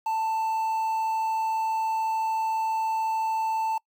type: tone with quantisation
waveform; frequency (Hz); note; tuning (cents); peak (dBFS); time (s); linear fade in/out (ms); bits
triangle; 887; A5; +14; -22; 0.06-3.78; 5; 8
effects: noise-tail reverb RT60 0.1 s tail -25 dB re dry